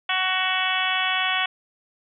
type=harmonic tone with a mistuned harmonic; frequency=373 Hz; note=F#4; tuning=14 cents sharp; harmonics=2 / 3 / 4 / 5 / 6 / 7 / 8 / 9; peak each=-29 / -29 / -29 / -29 / -29 / -29 / -29 / -29 dBFS; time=0.09-1.46 s; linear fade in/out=5 ms; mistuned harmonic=7; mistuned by=+20 cents; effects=none